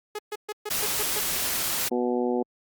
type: tone bursts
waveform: sawtooth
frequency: 421.1 Hz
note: G#4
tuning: 24 cents sharp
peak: -26 dBFS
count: 7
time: 0.15-1.196 s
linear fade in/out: 5 ms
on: 38 ms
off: 130 ms
type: noise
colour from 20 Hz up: white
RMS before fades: -27 dBFS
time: 0.7-1.89 s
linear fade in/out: 10 ms
type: harmonic tone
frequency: 122.7 Hz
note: B2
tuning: 11 cents flat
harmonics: 2 / 3 / 4 / 5 / 6 / 7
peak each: -27 / -27 / -29 / -39 / -34 / -37 dBFS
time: 1.91-2.43 s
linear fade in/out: 10 ms
effects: Opus 48 kbps